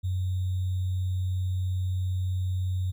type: tone with sample-and-hold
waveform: sine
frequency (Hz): 92.3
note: F#2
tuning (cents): -4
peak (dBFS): -25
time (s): 0.03-2.92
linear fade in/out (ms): 20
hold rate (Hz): 3675
effects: none